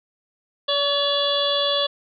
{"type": "harmonic tone with a mistuned harmonic", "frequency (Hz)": 571, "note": "D5", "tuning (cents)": -49, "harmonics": [1, 2, 3, 5, 6, 7, 8], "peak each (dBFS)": [-23, -28, -34, -31, -22, -31, -34], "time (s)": [0.68, 1.87], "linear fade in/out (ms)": 10, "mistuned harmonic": 2, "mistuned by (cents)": -15, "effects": []}